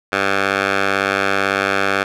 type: tone with band-pass filter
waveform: 10% pulse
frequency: 98 Hz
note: G2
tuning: in tune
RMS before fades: -18 dBFS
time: 0.12-2.04 s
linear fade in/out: 10 ms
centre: 1600 Hz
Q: 1.1
effects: none